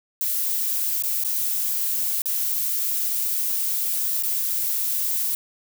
violet noise with dropouts, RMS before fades -24 dBFS, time 0.21-5.35 s, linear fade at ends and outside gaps 1 ms, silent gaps 1.024-1.036 / 1.238-1.247 / 2.219-2.257 / 4.225-4.234 s, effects none

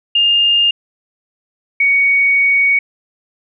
sine tone pair in turn, 2818 / 2237 Hz, F7 / C#7, +15 / +15 cents, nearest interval major third, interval 400 cents, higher first, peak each -9 dBFS, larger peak neither, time 0.15-0.71 / 1.8-2.79 s, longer second, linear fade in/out 5 ms, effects none

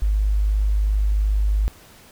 sine tone, 51.4 Hz, G#1, 17 cents flat, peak -16 dBFS, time 0.02-1.68 s, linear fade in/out 0 ms, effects pink hiss -48 dBFS RMS until 2.11 s

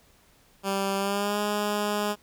10% pulse tone with pitch glide, 195.9 to 207.5 Hz, G3 to G#3, -1 to -1 cents, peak -17 dBFS, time 0.63-2.16 s, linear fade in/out 50 ms, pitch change +100 cents, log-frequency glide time 0.97-1.39 s, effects pink hiss -60 dBFS RMS until 2.22 s

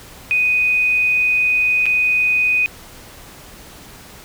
sine tone with dropouts, 2492 Hz, D#7, 2 cents sharp, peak -13 dBFS, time 0.31-2.66 s, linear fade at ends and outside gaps 0 ms, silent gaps 1.857-1.864 s, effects pink hiss -40 dBFS RMS until 4.24 s

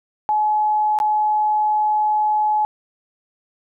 sine tone with dropouts, 850 Hz, G#5, 40 cents sharp, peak -15 dBFS, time 0.29-2.65 s, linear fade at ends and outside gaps 0 ms, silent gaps 0.988-1.001 s, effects none

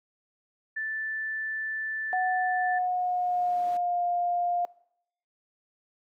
sine tone, 1760 Hz, A6, in tune, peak -29 dBFS, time 0.76-2.79 s, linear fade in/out 10 ms
sine tone with pitch glide, 740 to 703.7 Hz, F#5 to F5, 0 to +13 cents, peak -24 dBFS, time 2.13-4.65 s, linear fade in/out 0 ms, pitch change -87 cents, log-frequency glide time 2.28-4.04 s
brown noise with exponential growth, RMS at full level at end -36 dBFS, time 2.25-3.77 s, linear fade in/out 1 ms, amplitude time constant 330 ms
effects noise-tail reverb RT60 0.7 s tail -22 dB re dry + high-pass 400 Hz 12 dB/octave

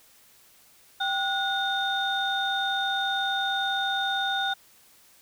sine tone cluster, 782 / 1456 / 3649 Hz, G5 / F#6 / A#7, -4 / -28 / -38 cents, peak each -28 dBFS, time 1-4.54 s, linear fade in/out 10 ms, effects tanh soft clip ceiling -17 dBFS + white hiss -57 dBFS RMS until 5.21 s

